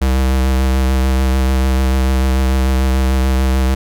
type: tone with vibrato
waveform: square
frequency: 65.41 Hz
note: C2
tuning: in tune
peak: -12 dBFS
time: 0.01-3.75 s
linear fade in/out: 10 ms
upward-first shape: triangle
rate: 6.8 Hz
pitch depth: 27 cents each way
effects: none